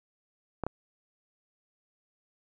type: clicks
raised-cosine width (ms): 1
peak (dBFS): -17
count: 2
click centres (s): 0.637 / 0.666
effects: none